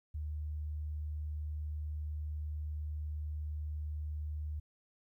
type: tone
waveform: sine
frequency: 75.7 Hz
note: D#2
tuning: 47 cents flat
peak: -36 dBFS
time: 0.14-4.6 s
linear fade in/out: 10 ms
effects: 13-bit